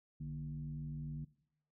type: tone with frequency modulation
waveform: sine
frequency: 150 Hz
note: D3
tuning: 37 cents sharp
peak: -40 dBFS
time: 0.2-1.25 s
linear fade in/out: 10 ms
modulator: 87.6 Hz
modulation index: 0.68
effects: noise-tail reverb RT60 0.7 s tail -19 dB re dry